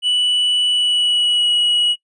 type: tone with pitch glide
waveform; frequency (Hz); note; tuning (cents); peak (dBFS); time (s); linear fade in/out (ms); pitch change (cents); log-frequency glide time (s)
triangle; 2960 to 2916; F#7 to F#7; 0 to -26; -12; 0.02-1.96; 50; -26; 0.7-1.5
effects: noise-tail reverb RT60 0.1 s tail -22 dB re dry + resampled to 24000 Hz